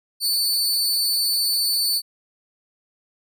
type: tone with amplitude modulation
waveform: sawtooth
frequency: 4505 Hz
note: C#8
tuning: 27 cents sharp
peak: -13 dBFS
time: 0.2-2.02 s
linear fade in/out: 50 ms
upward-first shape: sine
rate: 266 Hz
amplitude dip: 70%
effects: none